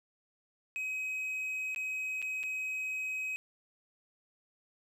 triangle tone with dropouts, 2534 Hz, D#7, 31 cents sharp, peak -32 dBFS, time 0.76-3.36 s, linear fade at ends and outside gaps 0 ms, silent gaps 1.747-1.761 / 2.218-2.225 / 2.431-2.436 s, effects none

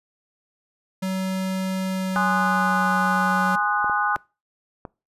square tone with pitch glide, 188.8 to 185.88 Hz, F#3 to F#3, +35 to +8 cents, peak -24 dBFS, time 1.02-3.56 s, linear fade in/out 10 ms, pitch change -27 cents, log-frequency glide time 1.86-2.9 s
sine chord, Ab dominant seventh, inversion none, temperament equal with one note detuned, 830.6 / 1046.5 / 1233.1 / 1480 Hz, Ab5 / C6 / Eb6 / Gb6, 0 / 0 / -16 / 0 cents, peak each -24 / -28 / -25 / -24 dBFS, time 2.16-4.16 s, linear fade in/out 0 ms
clicks, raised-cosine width 1 ms, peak -20 dBFS, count 4, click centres 3.844 / 3.897 / 4.164 / 4.852 s
effects noise-tail reverb RT60 0.3 s tail -24 dB re dry + resampled to 32000 Hz

